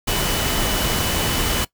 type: tone in noise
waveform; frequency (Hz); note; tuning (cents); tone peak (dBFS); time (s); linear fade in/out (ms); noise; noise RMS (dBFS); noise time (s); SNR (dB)
sine; 2979; F#7; +11; -30; 0.07-1.65; 10; pink; -21; 0.07-1.65; -12
effects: noise-tail reverb RT60 0.1 s tail -20 dB re dry

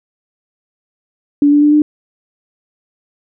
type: tone with pitch steps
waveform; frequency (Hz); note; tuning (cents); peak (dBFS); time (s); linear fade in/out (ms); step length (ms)
sine; 288.6 / 292.3 / 296 / 299.8; D4 / D4 / D4 / D4; -30 / -8 / +14 / +36; -6; 1.42-1.82; 2; 100
effects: none

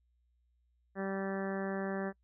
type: harmonic tone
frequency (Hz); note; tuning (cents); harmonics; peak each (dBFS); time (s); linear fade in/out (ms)
194.1; G3; -17; 1 / 2 / 3 / 4 / 5 / 6 / 7 / 8 / 9 / 10; -37 / -39 / -41 / -45 / -52 / -49 / -51 / -49 / -46 / -56; 0.95-2.13; 50
effects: noise-tail reverb RT60 0.1 s tail -24 dB re dry + added 60 Hz sine -70 dBFS peak until 2.23 s

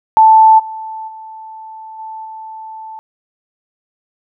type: tone with level steps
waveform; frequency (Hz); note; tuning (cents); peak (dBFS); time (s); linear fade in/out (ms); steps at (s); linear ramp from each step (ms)
sine; 880; A5; 0; -3 / -23 / -29 / -25 / -27; 0.17-2.99; 0; 0.58 / 1.07 / 1.98 / 2.24; 20
effects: none

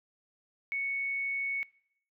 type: tone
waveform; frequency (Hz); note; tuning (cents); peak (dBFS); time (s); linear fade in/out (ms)
sine; 2217; C#7; 0; -30; 0.72-1.63; 0
effects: noise-tail reverb RT60 0.7 s tail -23 dB re dry

